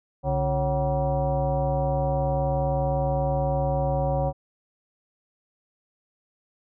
sine tone with frequency modulation, 346.2 Hz, F4, 15 cents flat, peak -21 dBFS, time 0.23-4.33 s, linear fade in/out 50 ms, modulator 204 Hz, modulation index 2.2, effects none

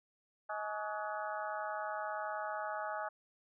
harmonic tone with a mistuned harmonic, 210.7 Hz, G#3, 25 cents sharp, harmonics 3 / 4 / 5 / 6 / 7 / 8, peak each -42 / -41 / -47 / -44 / -45 / -51 dBFS, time 0.49-3.09 s, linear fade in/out 10 ms, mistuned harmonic 5, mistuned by +120 cents, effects none

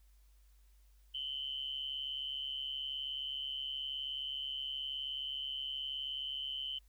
sine tone with amplitude modulation, 3044 Hz, F#7, 48 cents sharp, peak -34 dBFS, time 1.14-6.79 s, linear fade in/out 10 ms, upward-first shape sine, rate 139 Hz, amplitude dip 75%, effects added 50 Hz sine -61 dBFS peak until 6.88 s + white hiss -75 dBFS RMS until 6.88 s

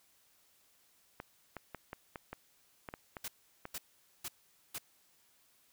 clicks, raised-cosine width 0.5 ms, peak -27 dBFS, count 10, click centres 1.201 / 1.567 / 1.747 / 1.931 / 2.158 / 2.33 / 2.888 / 2.939 / 3.168 / 3.654 s
white noise bursts, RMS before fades -41 dBFS, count 4, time 3.24-4.784 s, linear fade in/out 5 ms, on 41 ms, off 460 ms
effects white hiss -69 dBFS RMS until 5.72 s

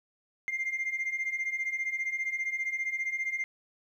sine beating tone pair, 2093 / 2108 Hz, C7 / C7, 0 / +12 cents, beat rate 15 Hz, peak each -33 / -30 dBFS, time 0.48-3.44 s, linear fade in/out 0 ms, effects tanh soft clip ceiling -26 dBFS + 11-bit

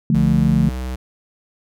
sine chord, D minor, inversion none, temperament equal, 146.83 / 174.61 / 220 Hz, D3 / F3 / A3, 0 / 0 / 0 cents, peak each -17 dBFS, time 0.1-0.69 s, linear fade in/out 2 ms
square tone with pitch glide, 65 to 63.55 Hz, C2 to C2, -11 to -50 cents, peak -24 dBFS, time 0.14-0.96 s, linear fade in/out 10 ms, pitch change -39 cents, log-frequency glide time 0.43-0.73 s
effects none

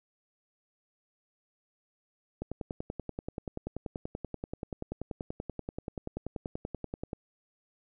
click train, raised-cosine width 2 ms, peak -22 dBFS, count 50, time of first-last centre 2.42-7.132 s, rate 10.4 Hz, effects none

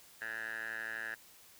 10% pulse tone with band-pass filter, 112.1 Hz, A2, 33 cents sharp, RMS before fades -41 dBFS, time 0.21-1.15 s, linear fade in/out 10 ms, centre 1700 Hz, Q 8.2, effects white hiss -59 dBFS RMS until 1.59 s

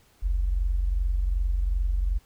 sine tone pair together, 45.38 / 68 Hz, F#1 / C#2, -33 / -33 cents, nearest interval perfect fifth, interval 700 cents, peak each -22 / -33 dBFS, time 0.22-2.19 s, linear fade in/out 20 ms, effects pink hiss -61 dBFS RMS until 2.25 s

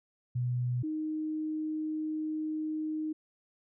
sine tone pair in turn, 123.47 / 310.5 Hz, B2 / D#4, 0 / -3 cents, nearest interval octave + major third, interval 1597 cents, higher second, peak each -28 / -31 dBFS, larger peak first, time 0.35-0.83 / 0.83-3.13 s, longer second, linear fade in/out 10 ms, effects none

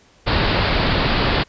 pink low-pass noise, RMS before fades -18 dBFS, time 0.26-1.44 s, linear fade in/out 20 ms, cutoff 4800 Hz, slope 96 dB/octave, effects pink hiss -53 dBFS RMS until 1.48 s + resampled to 16000 Hz

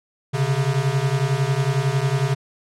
square beating tone pair, 130.81 / 141.81 Hz, C3 / C#3, 0 / +40 cents, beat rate 11 Hz, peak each -22 dBFS, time 0.33-2.35 s, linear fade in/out 20 ms, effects low-pass 9000 Hz 12 dB/octave

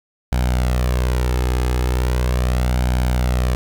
sawtooth tone with flanger, 62.1 Hz, B1, 10 cents sharp, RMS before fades -18 dBFS, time 0.32-3.55 s, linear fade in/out 0 ms, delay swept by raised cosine 1.3 to 2.4 ms, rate 0.38 Hz, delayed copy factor +0.5, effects none

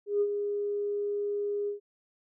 sine tone with ADSR envelope, 409.5 Hz, G#4, 24 cents flat, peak -21 dBFS, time 0.06-1.8 s, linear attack 150 ms, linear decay 59 ms, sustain -7 dB, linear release 120 ms, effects tanh soft clip ceiling -17 dBFS

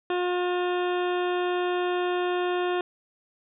harmonic tone with a mistuned harmonic, 357.9 Hz, F4, 42 cents sharp, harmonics 1 / 2 / 3 / 4 / 5 / 7 / 8 / 9 / 10, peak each -25 / -31 / -35 / -37 / -39 / -42 / -43 / -44 / -45 dBFS, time 0.1-2.81 s, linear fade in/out 2 ms, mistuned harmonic 8, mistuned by -44 cents, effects none

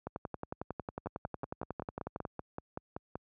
two click trains, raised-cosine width 1 ms, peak -24 / -23 dBFS, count 12 / 25, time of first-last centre 1.06-3.155 / 0.07-2.252 s, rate 5.25 / 11 Hz, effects high-pass 60 Hz 12 dB/octave

